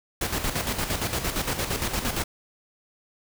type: noise with tremolo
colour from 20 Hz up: pink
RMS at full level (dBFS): -26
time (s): 0.21-2.24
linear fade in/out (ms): 5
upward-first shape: square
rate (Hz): 8.7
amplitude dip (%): 55
effects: none